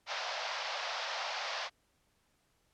pink band-pass noise, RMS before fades -38 dBFS, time 0.06-1.7 s, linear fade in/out 50 ms, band 570 to 5600 Hz, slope 48 dB/octave, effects pink hiss -74 dBFS RMS until 2.73 s + low-pass 12000 Hz 12 dB/octave

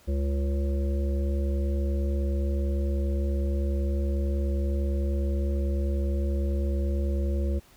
harmonic tone with a mistuned harmonic, 69.3 Hz, C#2, in tune, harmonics 1 / 3 / 5 / 7 / 8, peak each -24 / -35 / -36 / -42 / -39 dBFS, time 0.07-7.6 s, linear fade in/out 20 ms, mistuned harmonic 1, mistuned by +22 cents, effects pink hiss -57 dBFS RMS until 7.76 s

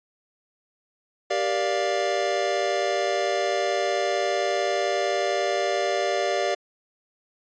square chord, G minor seventh, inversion none, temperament equal with one note detuned, 392 / 471.6 / 587.3 / 698.5 Hz, G4 / Bb4 / D5 / F5, 0 / +20 / 0 / 0 cents, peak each -29 / -32 / -27 / -28 dBFS, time 1.3-6.55 s, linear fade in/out 10 ms, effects resampled to 16000 Hz

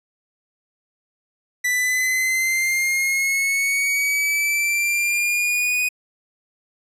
45% pulse linear sweep, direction up, 1975.5 to 2489 Hz, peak -18 dBFS, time 1.64-5.89 s, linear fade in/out 10 ms, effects resampled to 32000 Hz

